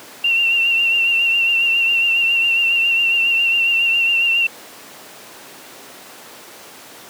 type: tone with vibrato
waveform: sine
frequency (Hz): 2742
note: F7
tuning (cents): -32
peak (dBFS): -13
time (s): 0.24-4.47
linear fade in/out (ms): 5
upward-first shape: triangle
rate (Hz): 7.3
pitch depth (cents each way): 45
effects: pink hiss -38 dBFS RMS until 7.09 s + high-pass 300 Hz 12 dB/octave

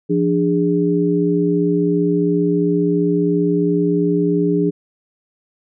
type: tone cluster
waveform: sine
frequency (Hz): 172.2 / 295.1 / 410.1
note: F3 / D4 / G#4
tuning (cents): -24 / +8 / -22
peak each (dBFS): -18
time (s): 0.09-4.71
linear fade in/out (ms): 20
effects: none

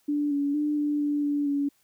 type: tone with pitch steps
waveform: sine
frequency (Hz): 292.6 / 284.3 / 297.4 / 294.1 / 291.9 / 289.4 / 283.7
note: D4 / C#4 / D4 / D4 / D4 / D4 / C#4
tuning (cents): -6 / +44 / +22 / +3 / -10 / -25 / +40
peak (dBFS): -23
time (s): 0.08-1.69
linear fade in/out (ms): 10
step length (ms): 230
effects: white hiss -67 dBFS RMS until 1.83 s

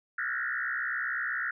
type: tone with frequency modulation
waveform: sine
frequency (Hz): 1639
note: G#6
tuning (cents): -23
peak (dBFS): -29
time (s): 0.18-1.51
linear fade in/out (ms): 5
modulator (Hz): 63.9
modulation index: 4.2
effects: none

